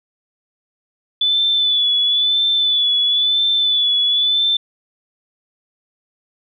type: tone with vibrato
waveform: sine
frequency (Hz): 3473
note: A7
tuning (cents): -23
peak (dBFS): -13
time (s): 1.21-4.57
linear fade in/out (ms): 5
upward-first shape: sine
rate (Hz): 0.99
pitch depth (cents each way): 39
effects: none